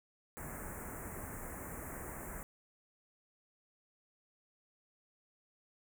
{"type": "band-stop noise", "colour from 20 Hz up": "pink", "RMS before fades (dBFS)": -45, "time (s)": [0.37, 2.43], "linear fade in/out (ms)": 0, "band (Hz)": [2100, 7300], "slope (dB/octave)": 48, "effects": []}